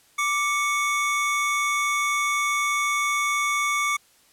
square tone pair together, 1174.7 / 2218 Hz, D6 / C#7, 0 / 0 cents, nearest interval major seventh, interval 1100 cents, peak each -25 dBFS, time 0.18-3.97 s, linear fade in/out 10 ms, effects white hiss -58 dBFS RMS until 4.32 s + low-pass 12000 Hz 12 dB/octave

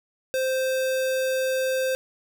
square tone, 522 Hz, C5, 4 cents flat, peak -23 dBFS, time 0.34-1.95 s, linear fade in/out 0 ms, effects none

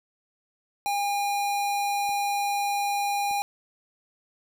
square tone, 810 Hz, G#5, 43 cents flat, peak -25 dBFS, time 0.86-3.42 s, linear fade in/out 0 ms
clicks, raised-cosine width 2 ms, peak -35 dBFS, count 2, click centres 2.092 / 3.311 s
effects none

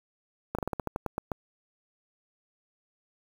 slowing click train, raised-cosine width 1 ms, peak -16 dBFS, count 11, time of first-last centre 0.55-1.318 s, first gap 36 ms, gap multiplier 1.16, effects 7-bit

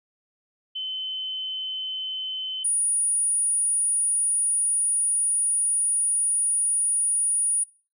sine tone pair in turn, 3054 / 9626 Hz, G7 / D9, -46 / +42 cents, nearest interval octave + minor sixth, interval 1988 cents, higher second, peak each -28 / -20 dBFS, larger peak second, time 0.75-2.64 / 2.64-7.64 s, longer second, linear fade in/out 10 ms, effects noise-tail reverb RT60 0.4 s tail -23 dB re dry

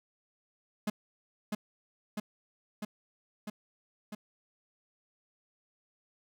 45% pulse tone with echo, 210.9 Hz, G#3, 27 cents sharp, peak -29 dBFS, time 0.87-0.9 s, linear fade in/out 5 ms, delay 650 ms, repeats 5, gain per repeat -2 dB, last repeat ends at 4.15 s, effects none

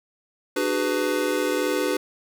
square chord, G# half-diminished seventh, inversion second, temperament just, 299 / 373.8 / 415.3 / 498.4 Hz, D4 / F#4 / G#4 / B4, +31 / +18 / 0 / +16 cents, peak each -28 / -28 / -30 / -27 dBFS, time 0.56-1.97 s, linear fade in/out 5 ms, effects none

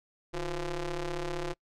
sawtooth ring-modulated tone, 169.4 Hz, E3, 48 cents sharp, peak -25 dBFS, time 0.33-1.54 s, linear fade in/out 20 ms, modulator 187 Hz, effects noise-tail reverb RT60 0.1 s tail -25 dB re dry + low-pass 7000 Hz 12 dB/octave

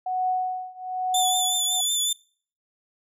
sine tone with tremolo, 740 Hz, F#5, in tune, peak -20 dBFS, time 0.06-1.81 s, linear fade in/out 5 ms, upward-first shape triangle, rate 1.1 Hz, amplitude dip 95%
20% pulse tone with vibrato, 3499 Hz, A7, 10 cents flat, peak -16 dBFS, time 1.14-2.13 s, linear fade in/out 5 ms, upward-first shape triangle, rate 5.4 Hz, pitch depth 44 cents each way
effects noise-tail reverb RT60 0.5 s tail -25 dB re dry

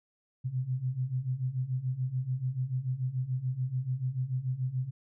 sine beating tone pair, 124.6 / 131.5 Hz, B2 / C3, +16 / +9 cents, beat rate 6.9 Hz, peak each -34 / -31 dBFS, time 0.44-4.91 s, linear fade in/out 20 ms, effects none

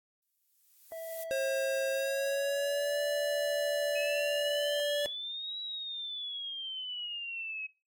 violet noise with exponential growth, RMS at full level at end -41 dBFS, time 0.22-1.24 s, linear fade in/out 5 ms, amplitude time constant 220 ms
triangle tone with tremolo, 656 Hz, E5, 9 cents flat, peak -34 dBFS, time 0.92-4.8 s, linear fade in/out 0 ms, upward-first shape sine, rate 0.46 Hz, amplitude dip 50%
square tone with pitch glide, 537 to 582.2 Hz, C5 to D5, +45 to -15 cents, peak -30 dBFS, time 1.31-5.06 s, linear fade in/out 0 ms, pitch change +140 cents, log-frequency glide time 1.91-3.01 s
sine exponential two-way sweep, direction up then down, 2546 to 3905 to 2546 Hz, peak -36 dBFS, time 3.95-7.67 s, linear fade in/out 10 ms, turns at 5.6 s
effects noise-tail reverb RT60 0.3 s tail -20 dB re dry + AAC 64 kbps

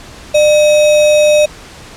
sine tone with sample-and-hold, 601 Hz, D5, 40 cents sharp, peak -5 dBFS, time 0.34-1.46 s, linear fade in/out 10 ms, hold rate 3150 Hz, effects pink hiss -34 dBFS RMS until 1.96 s + low-pass 8000 Hz 12 dB/octave

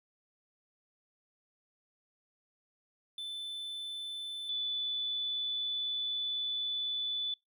triangle / sine tone pair in turn, 3520 / 3482 Hz, A7 / A7, 0 / -19 cents, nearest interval unison, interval 19 cents, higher first, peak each -36 / -32 dBFS, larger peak second, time 3.18-4.49 / 4.49-7.34 s, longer second, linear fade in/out 2 ms, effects noise-tail reverb RT60 0.2 s tail -26 dB re dry

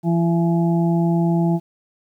harmonic tone, 168.7 Hz, E3, 40 cents sharp, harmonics 1 / 2 / 4 / 5, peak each -16 / -22 / -28 / -30 dBFS, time 0.03-1.6 s, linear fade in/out 50 ms, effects 9-bit

